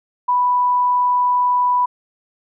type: tone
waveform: sine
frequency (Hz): 987.8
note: B5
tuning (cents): 0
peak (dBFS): -13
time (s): 0.28-1.86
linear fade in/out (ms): 10
effects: none